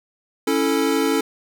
square chord, A major, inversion first, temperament equal, 277.2 / 329.6 / 440 Hz, C#4 / E4 / A4, 0 / 0 / 0 cents, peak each -22 / -24 / -22 dBFS, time 0.47-1.21 s, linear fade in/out 5 ms, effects none

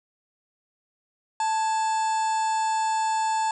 harmonic tone with a mistuned harmonic, 880 Hz, A5, in tune, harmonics 1 / 2 / 3 / 4 / 5 / 6 / 8 / 9 / 10, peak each -22 / -37 / -41 / -45 / -42 / -48 / -39 / -43 / -49 dBFS, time 1.4-3.51 s, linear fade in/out 2 ms, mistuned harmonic 2, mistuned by -97 cents, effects none

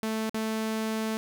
sawtooth tone with dropouts, 220 Hz, A3, in tune, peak -24 dBFS, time 0.03-1.17 s, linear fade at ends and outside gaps 0 ms, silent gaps 0.295-0.344 s, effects none

